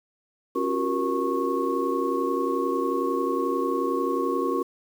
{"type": "tone cluster", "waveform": "sine", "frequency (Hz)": [273.4, 349.9, 381.1, 471.8, 1098], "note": ["C#4", "F4", "G4", "A#4", "C#6"], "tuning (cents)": [-24, 3, -49, 21, -17], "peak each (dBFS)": -29, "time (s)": [0.55, 4.63], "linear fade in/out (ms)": 10, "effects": ["8-bit"]}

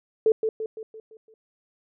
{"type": "tone with echo", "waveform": "sine", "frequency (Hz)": 440, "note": "A4", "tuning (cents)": 0, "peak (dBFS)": -15, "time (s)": [0.26, 0.32], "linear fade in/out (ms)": 2, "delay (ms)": 170, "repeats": 6, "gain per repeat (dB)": -6, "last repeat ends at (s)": 1.34, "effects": []}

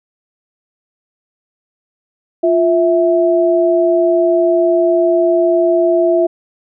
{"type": "tone pair together", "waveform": "sine", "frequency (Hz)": [349.2, 656.5], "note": ["F4", "E5"], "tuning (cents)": [0, -7], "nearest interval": "major seventh", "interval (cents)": 1093, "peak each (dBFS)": -12, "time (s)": [2.43, 6.27], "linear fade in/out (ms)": 10, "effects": []}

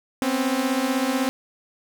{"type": "beating tone pair", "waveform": "sawtooth", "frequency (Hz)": [251.9, 267.9], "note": ["B3", "C4"], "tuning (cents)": [34, 41], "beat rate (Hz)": 16, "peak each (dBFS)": [-21, -19], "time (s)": [0.22, 1.29], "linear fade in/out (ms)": 0, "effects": []}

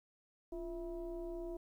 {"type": "tone with frequency modulation", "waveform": "sine", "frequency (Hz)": 345.5, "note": "F4", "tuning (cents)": -19, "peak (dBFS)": -40, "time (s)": [0.52, 1.57], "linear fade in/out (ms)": 5, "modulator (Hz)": 314, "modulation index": 0.85, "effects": ["12-bit"]}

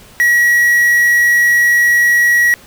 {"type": "tone with quantisation", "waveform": "triangle", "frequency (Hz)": 1915, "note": "A#6", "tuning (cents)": 46, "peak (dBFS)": -6, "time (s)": [0.2, 2.54], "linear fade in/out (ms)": 0, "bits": 4, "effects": ["pink hiss -41 dBFS RMS until 2.66 s"]}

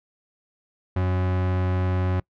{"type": "tone", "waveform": "40% pulse", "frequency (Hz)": 91.8, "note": "F#2", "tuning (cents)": -13, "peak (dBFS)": -20, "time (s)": [0.96, 2.2], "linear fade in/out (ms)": 5, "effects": ["noise-tail reverb RT60 0.1 s tail -24 dB re dry", "low-pass 2000 Hz 12 dB/octave"]}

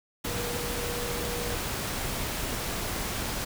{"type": "tone in noise", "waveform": "sine", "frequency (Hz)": 479.7, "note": "A#4", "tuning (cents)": 50, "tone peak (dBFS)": -36, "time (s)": [0.26, 1.56], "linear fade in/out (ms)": 10, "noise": "pink", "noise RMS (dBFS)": -32, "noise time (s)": [0.24, 3.45], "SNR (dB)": -7, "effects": []}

